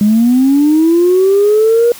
sine linear sweep, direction up, 202.6 to 480 Hz, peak -5 dBFS, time 0.01-1.92 s, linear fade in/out 2 ms, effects tanh soft clip ceiling -2 dBFS + white hiss -33 dBFS RMS until 1.99 s

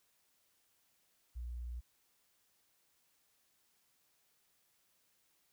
sine tone, 59.8 Hz, A#1, 45 cents sharp, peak -40 dBFS, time 1.35-1.81 s, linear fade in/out 20 ms, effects white hiss -75 dBFS RMS until 5.52 s

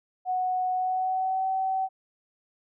sine tone with pitch glide, 738 to 762.3 Hz, F#5 to G5, -5 to -49 cents, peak -24 dBFS, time 0.25-1.89 s, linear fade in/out 50 ms, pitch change +56 cents, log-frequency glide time 0.74-1.47 s, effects none

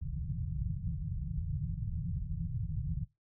white low-pass noise, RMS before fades -36 dBFS, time 0.01-3.05 s, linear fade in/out 10 ms, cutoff 170 Hz, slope 96 dB/octave, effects noise-tail reverb RT60 0.2 s tail -20 dB re dry

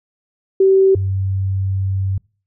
sine tone pair in turn, 384.6 / 96.15 Hz, G4 / G2, -33 / -33 cents, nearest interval 2 octaves, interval 2400 cents, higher first, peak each -8 / -16 dBFS, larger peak first, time 0.6-0.95 / 0.95-2.18 s, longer second, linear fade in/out 5 ms, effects noise-tail reverb RT60 0.4 s tail -26 dB re dry

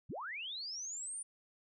sine linear sweep, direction up, 61.74 to 9397 Hz, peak -40 dBFS, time 0.09-1.23 s, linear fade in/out 10 ms, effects none

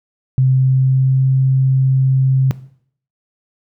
sine tone with pitch glide, 130.81 to 132.41 Hz, C3 to C3, 0 to +21 cents, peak -9 dBFS, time 0.38-2.51 s, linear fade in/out 0 ms, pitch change +21 cents, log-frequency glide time 0.5-1.29 s, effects noise-tail reverb RT60 0.6 s tail -17 dB re dry

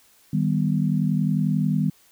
sine chord, Eb augmented, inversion none, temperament equal, 155.56 / 196 / 246.9 Hz, Eb3 / G3 / B3, 0 / 0 / 0 cents, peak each -22 / -23 / -26 dBFS, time 0.33-1.9 s, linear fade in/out 5 ms, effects white hiss -57 dBFS RMS until 2.11 s

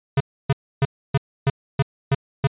square tone bursts, 137.2 Hz, C#3, 17 cents flat, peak -15 dBFS, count 8, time 0.17-2.472 s, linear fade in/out 5 ms, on 34 ms, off 290 ms, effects resampled to 8000 Hz

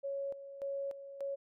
sine tone with tremolo, 554.4 Hz, C#5, in tune, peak -35 dBFS, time 0.03-1.36 s, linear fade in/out 20 ms, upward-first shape square, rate 1.7 Hz, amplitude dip 70%, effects none

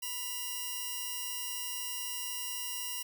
5% pulse tone pair together, 991.4 / 2804 Hz, B5 / F7, +6 / +6 cents, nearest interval octave + tritone, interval 1800 cents, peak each -31 / -27 dBFS, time 0.02-3.03 s, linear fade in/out 10 ms, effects none

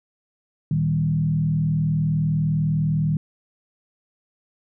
sine tone with frequency modulation, 155.6 Hz, D#3, in tune, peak -18 dBFS, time 0.71-3.17 s, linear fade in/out 2 ms, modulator 39.9 Hz, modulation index 0.8, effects none

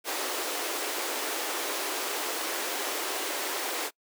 pink high-pass noise, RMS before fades -32 dBFS, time 0.04-3.91 s, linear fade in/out 50 ms, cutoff 310 Hz, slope 48 dB/octave, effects noise-tail reverb RT60 0.1 s tail -25 dB re dry

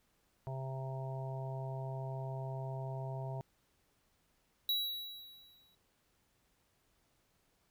harmonic tone, 132.9 Hz, C3, 27 cents sharp, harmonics 1 / 3 / 4 / 5 / 6 / 7, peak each -39 / -50 / -55 / -46 / -55 / -50 dBFS, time 0.47-3.41 s, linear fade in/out 0 ms
square tone with exponential decay, 3899 Hz, B7, 23 cents flat, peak -30 dBFS, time 4.69-5.75 s, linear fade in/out 2 ms, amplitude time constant 230 ms
effects pink hiss -75 dBFS RMS until 7.7 s

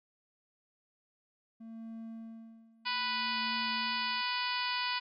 triangle tone with tremolo, 225.8 Hz, A3, 45 cents sharp, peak -39 dBFS, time 1.6-4.22 s, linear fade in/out 10 ms, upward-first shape sine, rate 0.63 Hz, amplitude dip 90%
harmonic tone, 493.9 Hz, B4, in tune, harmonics 2 / 3 / 4 / 5 / 6 / 7 / 8 / 9 / 10, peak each -36 / -41 / -41 / -39 / -40 / -44 / -45 / -40 / -43 dBFS, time 2.85-5 s, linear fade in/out 20 ms
effects none

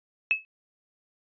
sine tone with exponential decay, 2593 Hz, E7, 29 cents flat, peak -16 dBFS, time 0.31-0.45 s, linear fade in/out 0 ms, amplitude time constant 29 ms, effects resampled to 11025 Hz

